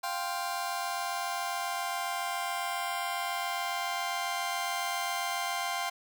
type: chord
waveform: sawtooth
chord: F suspended second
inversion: none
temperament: just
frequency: 698.5 / 785.8 / 1047.7 Hz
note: F5 / G5 / C6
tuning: 0 / +4 / +2 cents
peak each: -32 dBFS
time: 0.03-5.9 s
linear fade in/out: 10 ms
effects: none